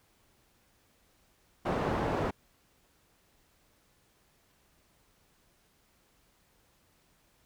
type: low-pass noise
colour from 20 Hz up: white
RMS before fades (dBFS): -31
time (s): 1.65-2.31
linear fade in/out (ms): 10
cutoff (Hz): 770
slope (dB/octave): 12
effects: pink hiss -68 dBFS RMS until 7.45 s

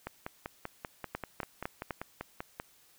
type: two click trains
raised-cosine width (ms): 0.5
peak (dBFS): -22 / -19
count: 14 / 4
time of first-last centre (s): 0.07-2.599 / 1.15-1.908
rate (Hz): 5.14 / 3.96
effects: white hiss -63 dBFS RMS until 2.98 s

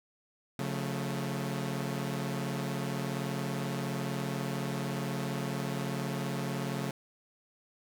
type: chord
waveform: sawtooth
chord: Db augmented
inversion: none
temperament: equal with one note detuned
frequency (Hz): 138.59 / 178.9 / 220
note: Db3 / F3 / A3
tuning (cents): 0 / +42 / 0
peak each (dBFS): -31 / -34 / -34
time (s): 0.59-6.91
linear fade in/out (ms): 2
effects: none

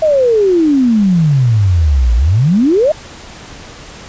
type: exponential two-way sweep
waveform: sine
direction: down then up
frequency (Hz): 648 to 55 to 648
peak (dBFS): -7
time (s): 0.02-2.92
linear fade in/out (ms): 5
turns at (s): 2.15
effects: pink hiss -33 dBFS RMS until 4.08 s + resampled to 16000 Hz

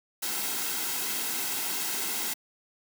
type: noise with comb filter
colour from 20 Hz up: white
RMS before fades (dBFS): -31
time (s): 0.22-2.34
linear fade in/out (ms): 10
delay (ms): 1.7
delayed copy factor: -0.55
effects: high-pass 200 Hz 12 dB/octave

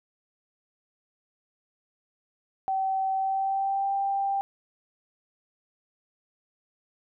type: tone with pitch glide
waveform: sine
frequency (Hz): 768 to 789.1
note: G5 to G5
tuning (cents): -36 to +11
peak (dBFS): -24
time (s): 2.68-4.41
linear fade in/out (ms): 0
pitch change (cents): +47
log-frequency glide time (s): 3.15-3.91
effects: none

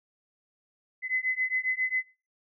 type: beating tone pair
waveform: sine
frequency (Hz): 2026 / 2033.4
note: B6 / B6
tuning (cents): +44 / +50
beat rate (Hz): 7.4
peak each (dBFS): -29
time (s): 1.02-2.04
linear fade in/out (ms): 50
effects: noise-tail reverb RT60 0.3 s tail -18 dB re dry

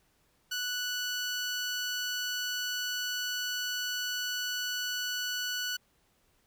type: tone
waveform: 15% pulse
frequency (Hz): 1480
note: F#6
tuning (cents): 0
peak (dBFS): -25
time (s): 0.51-5.77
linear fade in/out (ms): 10
effects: pink hiss -70 dBFS RMS until 6.46 s

